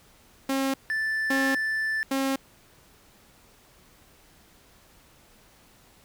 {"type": "tone bursts", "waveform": "sawtooth", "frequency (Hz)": 269.7, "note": "C#4", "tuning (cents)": -47, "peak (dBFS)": -20, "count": 3, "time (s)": [0.49, 2.36], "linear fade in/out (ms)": 5, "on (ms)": 250, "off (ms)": 560}
{"type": "tone", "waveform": "triangle", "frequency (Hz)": 1760, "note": "A6", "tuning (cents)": 0, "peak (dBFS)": -23, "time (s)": [0.9, 2.03], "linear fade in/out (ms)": 0}
{"effects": ["pink hiss -57 dBFS RMS until 6.04 s"]}